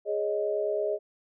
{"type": "chord", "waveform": "sine", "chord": "Ab suspended fourth", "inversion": "none", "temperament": "just", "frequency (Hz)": [415.3, 553.7, 623], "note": ["Ab4", "Db5", "Eb5"], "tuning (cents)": [0, -2, 2], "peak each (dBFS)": [-29, -34, -29], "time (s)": [0.05, 0.99], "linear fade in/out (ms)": 50, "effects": []}